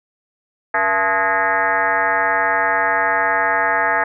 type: tone with frequency modulation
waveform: sine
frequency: 1257 Hz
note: D#6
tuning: 17 cents sharp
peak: -14 dBFS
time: 0.74-4.04 s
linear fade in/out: 5 ms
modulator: 195 Hz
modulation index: 3.4
effects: none